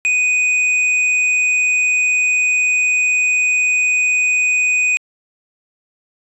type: tone with hard clipping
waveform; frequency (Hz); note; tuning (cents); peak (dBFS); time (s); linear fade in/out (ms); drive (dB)
sine; 2489; D#7; 0; -14; 0.05-4.97; 0; 6
effects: resampled to 24000 Hz